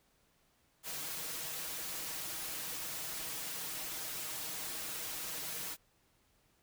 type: noise with comb filter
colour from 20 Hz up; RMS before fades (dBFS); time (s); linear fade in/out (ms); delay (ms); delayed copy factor
white; -41; 0.83-5.77; 50; 6.3; +0.75
effects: pink hiss -72 dBFS RMS until 6.62 s